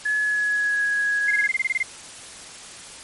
sine tone with pitch glide, 1702 to 1664.1 Hz, G#6 to G#6, +42 to +3 cents, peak -19 dBFS, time 0.05-1.48 s, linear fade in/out 10 ms, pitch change -39 cents, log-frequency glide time 0.17-0.83 s
sine tone bursts, 2097 Hz, C7, 3 cents sharp, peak -18 dBFS, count 11, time 1.28-1.829 s, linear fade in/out 5 ms, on 29 ms, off 23 ms
effects white hiss -40 dBFS RMS until 3.03 s + MP3 48 kbps

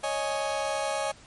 35% pulse chord, C# suspended second, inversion none, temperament just, 554.4 / 623.7 / 831.5 Hz, C#5 / D#5 / G#5, 0 / +4 / +2 cents, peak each -30 dBFS, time 0.03-1.12 s, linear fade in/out 10 ms, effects pink hiss -52 dBFS RMS until 1.26 s + MP3 48 kbps

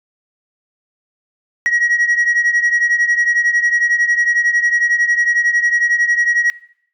sine beating tone pair, 1902 / 1913 Hz, A#6 / A#6, +34 / +44 cents, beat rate 11 Hz, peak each -12 / -15 dBFS, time 1.66-6.5 s, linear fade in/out 0 ms, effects noise-tail reverb RT60 0.7 s tail -22 dB re dry + tanh soft clip ceiling -9 dBFS

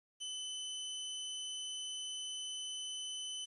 sawtooth tone, 3025 Hz, F#7, 38 cents sharp, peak -37 dBFS, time 0.2-3.46 s, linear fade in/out 20 ms, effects resampled to 24000 Hz + 11-bit

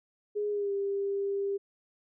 sine tone with pitch glide, 415.3 to 397.7 Hz, G#4 to G4, 0 to +25 cents, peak -28 dBFS, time 0.35-1.58 s, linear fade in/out 20 ms, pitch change -75 cents, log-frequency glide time 0.5-0.72 s, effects none

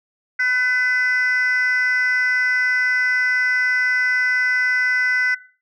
sine tone pair together, 1505 / 2009 Hz, F#6 / B6, +29 / +29 cents, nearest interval perfect fourth, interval 500 cents, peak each -17 dBFS, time 0.39-5.35 s, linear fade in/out 10 ms, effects noise-tail reverb RT60 0.4 s tail -17 dB re dry + tanh soft clip ceiling -13 dBFS

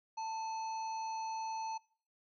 harmonic tone with a mistuned harmonic, 859 Hz, A5, 42 cents flat, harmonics 1 / 3 / 5 / 7, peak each -37 / -55 / -54 / -54 dBFS, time 0.17-1.78 s, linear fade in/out 10 ms, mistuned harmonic 1, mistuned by +60 cents, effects noise-tail reverb RT60 0.5 s tail -23 dB re dry

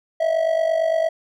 triangle tone with amplitude modulation, 650 Hz, E5, 24 cents flat, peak -12 dBFS, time 0.2-1.09 s, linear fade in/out 10 ms, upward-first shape sine, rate 48.8 Hz, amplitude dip 70%, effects none

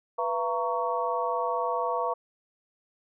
sine tone cluster, 493.5 / 678 / 928 / 1118 Hz, B4 / E5 / A#5 / C#6, -1 / +49 / -8 / +14 cents, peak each -31 dBFS, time 0.18-2.14 s, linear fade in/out 10 ms, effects none

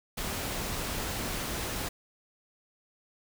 pink noise, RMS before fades -34 dBFS, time 0.17-1.89 s, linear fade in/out 10 ms, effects none

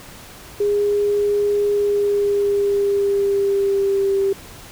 sine tone with pitch glide, 410.1 to 392 Hz, G#4 to G4, -22 to 0 cents, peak -15 dBFS, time 0.6-4.33 s, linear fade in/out 5 ms, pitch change -78 cents, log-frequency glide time 1.71-4.2 s, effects pink hiss -40 dBFS RMS until 4.71 s

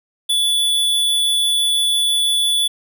square tone, 3449 Hz, A7, 35 cents flat, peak -15 dBFS, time 0.29-2.68 s, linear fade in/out 10 ms, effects none

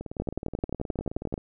two click trains, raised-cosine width 2 ms, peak -22 / -14 dBFS, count 27 / 14, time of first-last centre 0.01-1.378 / 0.2-1.34 s, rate 19 / 11.4 Hz, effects none

